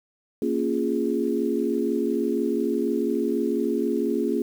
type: chord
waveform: sine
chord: Bb minor seventh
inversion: none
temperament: equal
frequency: 233.1 / 277.2 / 349.2 / 415.3 Hz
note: Bb3 / Db4 / F4 / Ab4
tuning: 0 / 0 / 0 / 0 cents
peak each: -27 dBFS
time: 0.42-4.42 s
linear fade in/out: 2 ms
effects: 8-bit